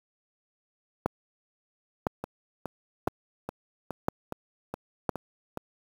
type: two click trains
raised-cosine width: 1 ms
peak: -19 / -10 dBFS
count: 9 / 5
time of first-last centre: 2.24-5.573 / 1.06-5.092 s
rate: 2.4 / 0.992 Hz
effects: high-pass 80 Hz 12 dB/octave + 7-bit